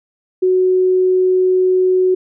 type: tone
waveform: sine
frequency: 370 Hz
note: F#4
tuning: in tune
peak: -10 dBFS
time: 0.42-2.15 s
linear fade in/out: 10 ms
effects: none